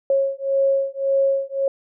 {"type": "beating tone pair", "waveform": "sine", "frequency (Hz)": [545, 546.8], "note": ["C#5", "C#5"], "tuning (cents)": [-29, -24], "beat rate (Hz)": 1.8, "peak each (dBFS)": -20, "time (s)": [0.1, 1.68], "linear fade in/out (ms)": 2, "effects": []}